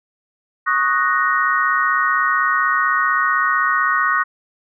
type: chord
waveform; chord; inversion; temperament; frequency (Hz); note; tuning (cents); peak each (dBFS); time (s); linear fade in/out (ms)
sine; D# minor seventh; third; equal; 1108.7 / 1244.5 / 1480 / 1864.7; C#6 / D#6 / F#6 / A#6; 0 / 0 / 0 / 0; -20; 0.66-4.24; 20
effects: none